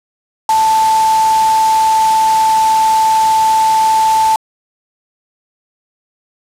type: tone in noise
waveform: sine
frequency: 880 Hz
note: A5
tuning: in tune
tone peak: -8 dBFS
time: 0.49-4.36 s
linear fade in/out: 2 ms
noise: white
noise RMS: -22 dBFS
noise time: 0.49-4.36 s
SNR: +11 dB
effects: low-pass 9000 Hz 12 dB/octave